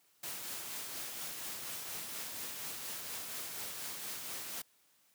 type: noise with tremolo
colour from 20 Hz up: white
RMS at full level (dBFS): -41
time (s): 0.23-4.62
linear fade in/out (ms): 5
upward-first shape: triangle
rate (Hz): 4.2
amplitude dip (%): 35
effects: white hiss -70 dBFS RMS until 5.14 s + high-pass 100 Hz 12 dB/octave